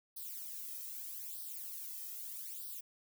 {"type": "noise with flanger", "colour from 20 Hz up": "violet", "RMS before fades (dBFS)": -45, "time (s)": [0.16, 2.81], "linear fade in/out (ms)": 10, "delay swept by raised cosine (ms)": [0.21, 1.61], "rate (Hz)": 0.8, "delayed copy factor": 0.95, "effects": []}